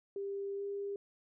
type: tone with pitch glide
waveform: sine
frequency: 397.3 to 401 Hz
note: G4 to G4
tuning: +23 to +39 cents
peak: -36 dBFS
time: 0.16-0.96 s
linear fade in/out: 2 ms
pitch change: +16 cents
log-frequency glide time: 0.56-0.62 s
effects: none